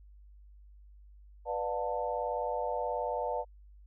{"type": "chord", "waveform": "sine", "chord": "B half-diminished seventh", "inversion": "none", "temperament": "just", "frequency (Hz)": [493.9, 592.7, 711.2, 889], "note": ["B4", "D5", "F5", "A5"], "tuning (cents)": [0, 16, 31, 18], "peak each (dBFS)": [-36, -36, -37, -36], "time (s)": [1.45, 3.45], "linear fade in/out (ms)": 50, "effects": ["added 50 Hz sine -52 dBFS peak until 3.86 s"]}